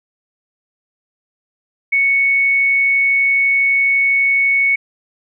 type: tone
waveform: sine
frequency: 2217 Hz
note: C#7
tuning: in tune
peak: -11 dBFS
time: 1.92-4.76 s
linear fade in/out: 10 ms
effects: none